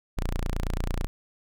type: tone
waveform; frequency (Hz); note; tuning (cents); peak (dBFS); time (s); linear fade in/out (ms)
sawtooth; 29.14; A#0; 0; -22; 0.17-1.07; 0
effects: none